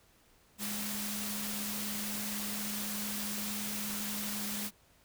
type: tone in noise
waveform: sine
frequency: 207.9 Hz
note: G#3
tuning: 2 cents sharp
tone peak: -40 dBFS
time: 0.58-4.71 s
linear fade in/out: 50 ms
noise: white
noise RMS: -38 dBFS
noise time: 0.58-4.71 s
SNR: -5 dB
effects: pink hiss -65 dBFS RMS until 5.04 s